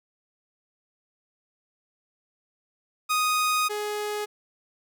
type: tone pair in turn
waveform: sawtooth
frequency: 1244.5 / 418.4 Hz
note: D#6 / G#4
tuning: 0 / +13 cents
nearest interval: octave + perfect fifth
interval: 1887 cents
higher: first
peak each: -18 / -24 dBFS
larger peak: first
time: 3.09-3.69 / 3.69-4.26 s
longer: first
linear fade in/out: 20 ms
effects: none